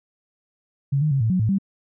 sine tone with pitch steps, 139 / 152.9 / 136.5 / 111.6 / 184.1 / 109.4 / 195.3 Hz, C#3 / D#3 / C#3 / A2 / F#3 / A2 / G3, +5 / -30 / -26 / +25 / -8 / -9 / -6 cents, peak -17 dBFS, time 0.92-1.585 s, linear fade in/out 10 ms, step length 95 ms, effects none

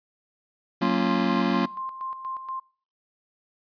square chord, Gb major seventh, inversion none, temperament just, 185 / 231.2 / 277.5 / 346.9 Hz, Gb3 / Bb3 / Db4 / F4, 0 / -14 / +2 / -12 cents, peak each -27 / -26 / -28 / -30 dBFS, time 0.81-1.66 s, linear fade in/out 10 ms
sine tone with tremolo, 1052 Hz, C6, 9 cents sharp, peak -29 dBFS, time 0.82-2.6 s, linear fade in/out 10 ms, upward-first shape square, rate 4.2 Hz, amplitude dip 60%
effects noise-tail reverb RT60 0.5 s tail -24 dB re dry + resampled to 11025 Hz

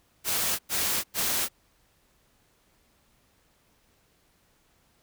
white noise bursts, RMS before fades -27 dBFS, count 3, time 0.24-1.488 s, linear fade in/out 50 ms, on 350 ms, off 99 ms, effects pink hiss -66 dBFS RMS until 5.02 s

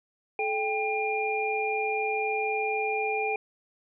sine tone cluster, 431.7 / 791 / 2408 Hz, A4 / G5 / D7, -33 / +15 / +43 cents, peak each -30 dBFS, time 0.39-3.36 s, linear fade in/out 2 ms, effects none

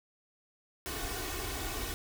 pink noise with comb filter, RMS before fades -37 dBFS, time 0.86-1.94 s, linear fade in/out 0 ms, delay 2.7 ms, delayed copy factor +0.85, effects none

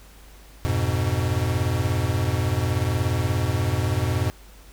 square chord, F diminished, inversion none, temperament equal with one note detuned, 87.31 / 103.83 / 124.55 Hz, F2 / Ab2 / Cb3, 0 / 0 / +15 cents, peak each -26 dBFS, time 0.65-4.3 s, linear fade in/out 0 ms, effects added 50 Hz sine -46 dBFS peak until 4.72 s + pink hiss -51 dBFS RMS until 4.72 s

